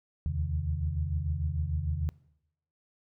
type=tone cluster; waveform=sine; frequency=74.9 / 81.6 / 132.4 / 153.3 Hz; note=D2 / E2 / C3 / D#3; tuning=+35 / -17 / +21 / -25 cents; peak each=-36 / -30 / -36 / -37 dBFS; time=0.26-2.09 s; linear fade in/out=0 ms; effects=noise-tail reverb RT60 0.8 s tail -22 dB re dry